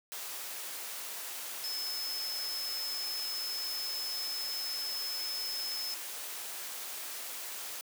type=tone in noise; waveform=sine; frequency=5200 Hz; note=E8; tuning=24 cents flat; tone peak=-35 dBFS; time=1.64-5.94 s; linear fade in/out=0 ms; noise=white; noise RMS=-41 dBFS; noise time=0.12-7.81 s; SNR=+3 dB; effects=high-pass 400 Hz 12 dB/octave